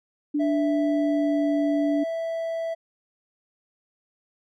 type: tone with pitch glide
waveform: sine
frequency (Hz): 293.7 to 291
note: D4 to D4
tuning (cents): 0 to -16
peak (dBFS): -21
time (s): 0.34-2.04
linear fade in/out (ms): 10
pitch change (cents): -16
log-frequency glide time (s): 0.85-1.5
type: tone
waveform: triangle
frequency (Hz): 659.3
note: E5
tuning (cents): 0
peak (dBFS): -24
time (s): 0.39-2.75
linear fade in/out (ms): 20
effects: none